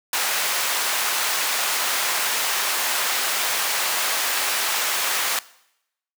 pink high-pass noise, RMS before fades -23 dBFS, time 0.13-5.39 s, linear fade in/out 2 ms, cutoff 950 Hz, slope 12 dB/octave, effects noise-tail reverb RT60 0.8 s tail -20 dB re dry

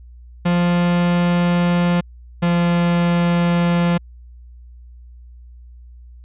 45% pulse tone pair in turn, 174.61 / 172.8 Hz, F3 / F3, 0 / -18 cents, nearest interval unison, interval 18 cents, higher first, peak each -14 / -14 dBFS, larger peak neither, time 0.45-2.01 / 2.42-3.98 s, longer neither, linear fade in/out 10 ms, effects added 60 Hz sine -38 dBFS peak until 6.24 s + resampled to 8000 Hz

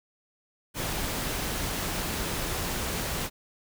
pink noise, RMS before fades -31 dBFS, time 0.74-3.3 s, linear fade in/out 50 ms, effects none

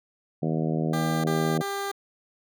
harmonic tone, 79.5 Hz, D#2, 38 cents sharp, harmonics 2 / 3 / 4 / 5 / 6 / 7 / 8 / 9, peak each -26 / -30 / -32 / -34 / -36 / -37 / -38 / -39 dBFS, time 0.42-1.62 s, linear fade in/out 10 ms
15% pulse tone bursts, 397.9 Hz, G4, 26 cents sharp, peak -22 dBFS, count 3, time 0.93-1.916 s, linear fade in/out 5 ms, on 310 ms, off 28 ms
effects none

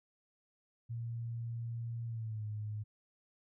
sine tone with pitch glide, 116.54 to 106.25 Hz, A#2 to G#2, 0 to +40 cents, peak -37 dBFS, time 0.89-2.84 s, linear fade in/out 20 ms, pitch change -160 cents, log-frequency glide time 2.06-2.45 s, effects none

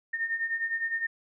sine beating tone pair, 1817 / 1826.8 Hz, A#6 / A#6, -45 / -36 cents, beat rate 9.8 Hz, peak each -34 / -29 dBFS, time 0.13-1.07 s, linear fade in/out 10 ms, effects none

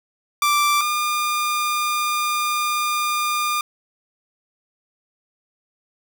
sawtooth tone pair in turn, 1174.7 / 1206.3 Hz, D6 / D6, 0 / +46 cents, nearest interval unison, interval 46 cents, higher second, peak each -12 / -16 dBFS, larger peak first, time 0.42-0.81 / 0.81-3.61 s, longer second, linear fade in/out 2 ms, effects none

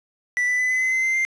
triangle tone with pitch steps, 1971 / 1988.2 / 2005 / 2023 / 2041 / 2058 / 2076 / 2094 Hz, B6 / B6 / B6 / B6 / C7 / C7 / C7 / C7, -4 / +11 / +26 / +41 / -44 / -29 / -14 / +1 cents, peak -17 dBFS, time 0.37-1.25 s, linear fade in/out 0 ms, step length 110 ms, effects resampled to 22050 Hz + 8-bit

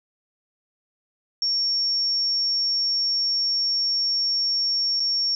sine tone with dropouts, 5500 Hz, F8, 27 cents flat, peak -20 dBFS, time 1.42-5.35 s, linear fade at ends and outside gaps 1 ms, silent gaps 4.997-5.002 s, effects none

